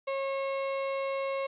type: tone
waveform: 35% pulse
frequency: 544 Hz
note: C#5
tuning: 33 cents flat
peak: -28 dBFS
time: 0.07-1.47 s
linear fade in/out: 10 ms
effects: resampled to 8000 Hz + 10-bit